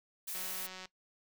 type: noise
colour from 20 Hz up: blue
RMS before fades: -40 dBFS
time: 0.27-0.67 s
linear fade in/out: 10 ms
type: click train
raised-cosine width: 0.2 ms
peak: -29 dBFS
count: 95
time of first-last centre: 0.35-0.855 s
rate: 186 Hz
effects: noise-tail reverb RT60 0.1 s tail -19 dB re dry